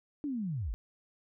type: linear sweep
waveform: sine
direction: down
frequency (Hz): 302.7 to 37.99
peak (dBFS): -32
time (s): 0.24-0.74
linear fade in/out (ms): 0
effects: none